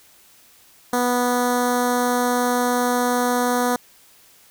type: tone with notch filter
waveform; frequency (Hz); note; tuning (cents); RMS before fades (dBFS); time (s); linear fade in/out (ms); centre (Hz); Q
10% pulse; 245.7; B3; -9; -20; 0.93-3.76; 2; 2800; 0.77
effects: white hiss -52 dBFS RMS until 4.5 s